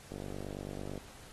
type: click train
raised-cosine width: 2 ms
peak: -28 dBFS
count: 43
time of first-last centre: 0.12-0.977 s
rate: 49 Hz
effects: pink hiss -54 dBFS RMS until 1.32 s + AAC 32 kbps

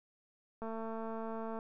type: click train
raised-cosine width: 1 ms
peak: -29 dBFS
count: 218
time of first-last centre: 0.62-1.589 s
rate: 224 Hz
effects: none

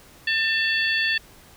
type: harmonic tone with a mistuned harmonic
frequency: 895 Hz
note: A5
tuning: 29 cents sharp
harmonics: 2 / 3 / 4 / 5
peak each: -22 / -26 / -28 / -30 dBFS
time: 0.27-1.18 s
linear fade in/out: 5 ms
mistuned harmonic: 4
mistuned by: -78 cents
effects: pink hiss -50 dBFS RMS until 1.56 s

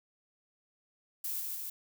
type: noise with echo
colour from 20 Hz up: violet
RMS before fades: -36 dBFS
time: 1.24-1.4 s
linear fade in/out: 5 ms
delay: 150 ms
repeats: 2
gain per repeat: -2 dB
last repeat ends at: 1.7 s
effects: none

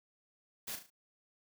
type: noise with echo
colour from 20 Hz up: white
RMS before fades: -41 dBFS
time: 0.67-0.76 s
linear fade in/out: 10 ms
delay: 36 ms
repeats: 4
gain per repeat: -7 dB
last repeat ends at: 0.904 s
effects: none

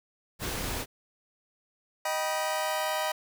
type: noise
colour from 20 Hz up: pink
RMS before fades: -33 dBFS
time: 0.39-0.86 s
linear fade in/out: 50 ms
type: chord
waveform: sawtooth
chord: Eb augmented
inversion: none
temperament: just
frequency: 622.3 / 777.8 / 972.3 Hz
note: Eb5 / G5 / B5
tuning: 0 / -14 / -27 cents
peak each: -27 / -30 / -29 dBFS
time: 2.05-3.12 s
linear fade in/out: 5 ms
effects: none

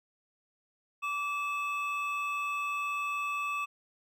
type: tone pair together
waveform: triangle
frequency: 1159.1 / 2602 Hz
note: D6 / E7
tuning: -23 / -23 cents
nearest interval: octave + major second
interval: 1400 cents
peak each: -31 / -33 dBFS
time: 1.02-3.66 s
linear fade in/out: 20 ms
effects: none

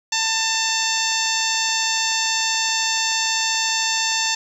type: harmonic tone with a mistuned harmonic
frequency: 893 Hz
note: A5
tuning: 25 cents sharp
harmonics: 1 / 2 / 3 / 4 / 5 / 6 / 7 / 8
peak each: -27 / -27 / -27 / -27 / -27 / -27 / -27 / -27 dBFS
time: 0.12-4.35 s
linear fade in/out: 5 ms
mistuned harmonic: 8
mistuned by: +34 cents
effects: 8-bit

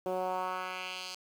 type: tone with band-pass filter sweep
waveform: 10% pulse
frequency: 184.4 Hz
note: F#3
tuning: 6 cents flat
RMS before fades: -36 dBFS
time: 0.06-1.15 s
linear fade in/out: 2 ms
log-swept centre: 460 to 4900 Hz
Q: 1.7
effects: 9-bit

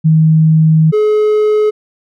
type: tone pair in turn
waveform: sine / triangle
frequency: 158.3 / 425.3 Hz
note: D#3 / G#4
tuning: +30 / +41 cents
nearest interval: octave + perfect fourth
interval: 1711 cents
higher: second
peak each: -5 / -6 dBFS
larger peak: first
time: 0.04-0.92 / 0.92-1.71 s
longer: first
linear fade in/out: 20 ms
effects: none

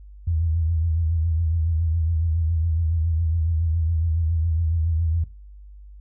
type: tone with vibrato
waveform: sine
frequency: 81.8 Hz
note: E2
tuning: 13 cents flat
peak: -19 dBFS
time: 0.27-5.24 s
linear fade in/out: 5 ms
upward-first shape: triangle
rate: 7.2 Hz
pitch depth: 91 cents each way
effects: noise-tail reverb RT60 0.3 s tail -18 dB re dry + added 50 Hz sine -40 dBFS peak until 6 s

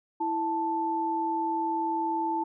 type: tone pair together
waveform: sine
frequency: 329.6 / 879.9 Hz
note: E4 / A5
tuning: 0 / 0 cents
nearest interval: octave + perfect fourth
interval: 1700 cents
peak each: -31 / -27 dBFS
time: 0.2-2.44 s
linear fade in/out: 10 ms
effects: none

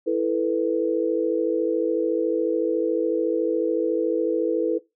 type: chord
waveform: sine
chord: E suspended fourth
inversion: none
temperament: equal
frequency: 329.6 / 440 / 493.9 Hz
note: E4 / A4 / B4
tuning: 0 / 0 / 0 cents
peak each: -24 dBFS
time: 0.06-4.79 s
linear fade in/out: 20 ms
effects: noise-tail reverb RT60 0.2 s tail -19 dB re dry

